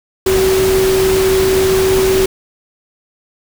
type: tone in noise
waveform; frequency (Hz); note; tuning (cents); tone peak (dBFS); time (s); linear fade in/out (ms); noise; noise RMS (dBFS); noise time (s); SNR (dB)
sine; 380; F#4; +46; -10; 0.26-2.26; 5; pink; -19; 0.26-2.26; +6
effects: none